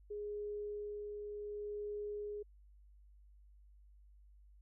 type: tone with tremolo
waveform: sine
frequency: 415.3 Hz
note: G#4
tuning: in tune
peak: -39 dBFS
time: 0.1-2.43 s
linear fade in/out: 10 ms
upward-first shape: sine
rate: 0.67 Hz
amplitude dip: 30%
effects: added 50 Hz sine -59 dBFS peak until 4.61 s